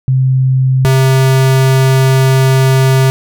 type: tone pair in turn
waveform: sine / square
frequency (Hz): 130.81 / 132.48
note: C3 / C3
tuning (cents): 0 / +22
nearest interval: unison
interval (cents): 22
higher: second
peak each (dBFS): -7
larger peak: neither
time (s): 0.08-0.85 / 0.85-3.1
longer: second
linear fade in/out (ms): 0
effects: none